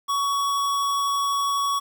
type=tone; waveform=square; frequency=1122 Hz; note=C#6; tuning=21 cents sharp; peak=-22 dBFS; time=0.08-1.8 s; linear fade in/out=20 ms; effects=9-bit